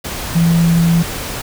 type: tone in noise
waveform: sine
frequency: 168 Hz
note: E3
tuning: 33 cents sharp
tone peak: -9 dBFS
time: 0.35-1.03 s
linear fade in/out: 10 ms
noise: pink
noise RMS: -24 dBFS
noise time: 0.04-1.42 s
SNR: +12 dB
effects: none